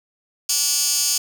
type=tone with high-pass filter; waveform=15% pulse; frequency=289.5 Hz; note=D4; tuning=25 cents flat; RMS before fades=-20 dBFS; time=0.49-1.18 s; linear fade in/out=5 ms; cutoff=5900 Hz; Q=2.2; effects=none